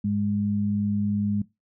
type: tone pair together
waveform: sine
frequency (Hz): 102.6 / 205.2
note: G#2 / G#3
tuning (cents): -21 / -21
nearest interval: octave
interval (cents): 1200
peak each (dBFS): -29 / -23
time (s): 0.04-1.42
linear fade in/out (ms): 5
effects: noise-tail reverb RT60 0.2 s tail -19 dB re dry